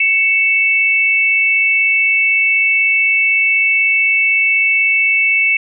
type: tone pair together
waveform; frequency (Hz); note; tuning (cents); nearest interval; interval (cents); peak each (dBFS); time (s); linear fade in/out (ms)
sine; 2226 / 2647; C#7 / E7; +7 / +7; minor third; 300; -13; 0-5.57; 5
effects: none